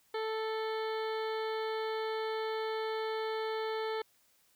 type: harmonic tone with a mistuned harmonic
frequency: 440 Hz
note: A4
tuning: in tune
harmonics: 1 / 2 / 3 / 4 / 5 / 7 / 8 / 9 / 10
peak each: -34 / -40 / -44 / -46 / -48 / -51 / -52 / -53 / -54 dBFS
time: 0.14-4.02 s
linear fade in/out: 5 ms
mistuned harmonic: 9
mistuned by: +32 cents
effects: white hiss -69 dBFS RMS until 4.55 s